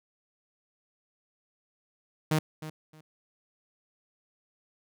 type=tone with echo; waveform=sawtooth; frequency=155.56 Hz; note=D#3; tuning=in tune; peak=-19 dBFS; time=2.31-2.39 s; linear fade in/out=5 ms; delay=310 ms; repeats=2; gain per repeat=-14 dB; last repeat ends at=3.01 s; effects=none